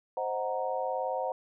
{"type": "chord", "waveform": "sine", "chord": "C half-diminished seventh", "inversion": "none", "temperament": "equal", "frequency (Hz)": [523.3, 622.3, 740, 932.3], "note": ["C5", "Eb5", "Gb5", "Bb5"], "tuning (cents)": [0, 0, 0, 0], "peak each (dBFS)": [-33, -37, -34, -36], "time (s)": [0.17, 1.32], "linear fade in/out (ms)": 2, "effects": []}